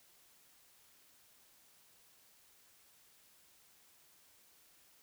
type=silence; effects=white hiss -66 dBFS RMS until 5.02 s